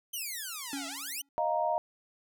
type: exponential two-way sweep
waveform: 5% pulse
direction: down then up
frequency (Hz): 3136 to 641 to 3136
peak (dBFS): -26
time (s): 0.13-1.22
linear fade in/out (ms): 10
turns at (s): 0.87
type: tone with exponential decay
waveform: square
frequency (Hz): 278.9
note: C#4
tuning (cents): +11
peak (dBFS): -34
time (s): 0.73-1.29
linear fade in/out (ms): 2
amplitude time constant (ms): 120
type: chord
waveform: sine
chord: Eb suspended second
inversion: none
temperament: just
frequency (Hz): 622.3 / 700 / 933.4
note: Eb5 / F5 / Bb5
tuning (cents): 0 / +4 / +2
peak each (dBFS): -31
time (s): 1.38-1.78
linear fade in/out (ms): 0
effects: none